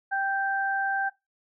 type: tone pair together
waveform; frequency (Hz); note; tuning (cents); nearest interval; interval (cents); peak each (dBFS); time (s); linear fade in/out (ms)
sine; 783.1 / 1568; G5 / G6; -2 / 0; octave; 1202; -27; 0.11-1.1; 20
effects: noise-tail reverb RT60 0.2 s tail -18 dB re dry